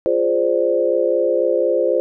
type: chord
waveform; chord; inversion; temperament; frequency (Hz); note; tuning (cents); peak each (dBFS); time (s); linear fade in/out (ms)
sine; D half-diminished seventh; first; equal; 349.2 / 415.3 / 523.3 / 587.3; F4 / Ab4 / C5 / D5; 0 / 0 / 0 / 0; -21 / -22 / -17 / -22; 0.06-2; 0
effects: none